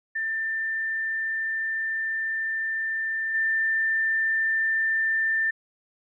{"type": "tone with level steps", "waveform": "sine", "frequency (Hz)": 1787, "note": "A6", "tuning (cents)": 26, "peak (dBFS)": [-25, -21], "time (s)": [0.15, 5.51], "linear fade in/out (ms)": 10, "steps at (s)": 3.34, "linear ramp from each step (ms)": 10, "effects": []}